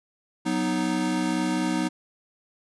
square chord, B major, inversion second, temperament equal, 185 / 246.9 / 311.1 Hz, F#3 / B3 / D#4, 0 / 0 / 0 cents, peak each -30 / -29 / -27 dBFS, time 0.45-1.89 s, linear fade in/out 20 ms, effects resampled to 24000 Hz

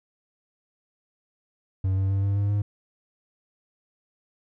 triangle tone with pitch steps, 94.9 / 96.39 / 97.91 / 99.45 / 101.01 / 102.6 Hz, F#2 / G2 / G2 / G2 / G#2 / G#2, +44 / -29 / -2 / +25 / -48 / -21 cents, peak -19 dBFS, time 1.84-2.62 s, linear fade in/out 5 ms, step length 130 ms, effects none

